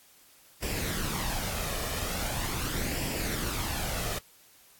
pink noise with flanger, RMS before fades -32 dBFS, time 0.62-4.19 s, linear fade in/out 10 ms, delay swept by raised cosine 0.38 to 1.68 ms, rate 0.41 Hz, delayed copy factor +0.5, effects white hiss -58 dBFS RMS until 4.79 s + AAC 64 kbps

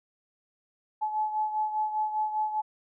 sine beating tone pair, 857 / 862 Hz, A5 / A5, -46 / -36 cents, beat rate 5 Hz, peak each -27 / -34 dBFS, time 1.01-2.62 s, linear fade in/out 20 ms, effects none

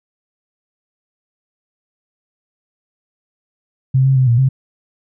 sine tone with pitch steps, 131.8 / 134.2 / 129.8 / 118 / 132.6 Hz, C3 / C3 / C3 / A#2 / C3, +13 / +44 / -13 / +22 / +23 cents, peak -9 dBFS, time 3.94-4.49 s, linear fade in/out 10 ms, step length 110 ms, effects none

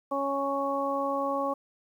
harmonic tone, 277.2 Hz, C#4, in tune, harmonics 1 / 2 / 3 / 4, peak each -34 / -30 / -34 / -31 dBFS, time 0.11-1.54 s, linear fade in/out 10 ms, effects 10-bit

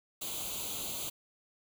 white noise with comb filter, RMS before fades -38 dBFS, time 0.21-1.1 s, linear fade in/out 10 ms, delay 0.28 ms, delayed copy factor +0.85, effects none

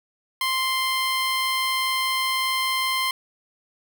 15% pulse tone, 1046.5 Hz, C6, in tune, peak -15 dBFS, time 0.41-3.11 s, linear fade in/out 2 ms, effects none

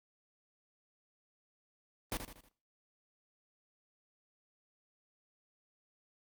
pink noise with echo, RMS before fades -36 dBFS, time 2.12-2.17 s, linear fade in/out 0 ms, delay 79 ms, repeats 4, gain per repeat -7 dB, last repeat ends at 2.486 s, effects noise-tail reverb RT60 0.4 s tail -19 dB re dry + Opus 32 kbps

